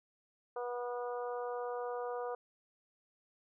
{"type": "harmonic tone", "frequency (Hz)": 243.7, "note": "B3", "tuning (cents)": -23, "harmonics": [2, 3, 4, 5, 6], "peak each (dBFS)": [-38, -43, -46, -47, -54], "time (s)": [0.56, 2.35], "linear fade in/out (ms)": 5, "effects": []}